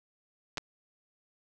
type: clicks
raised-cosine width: 0.2 ms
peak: -17 dBFS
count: 2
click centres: 0.573 / 0.58 s
effects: none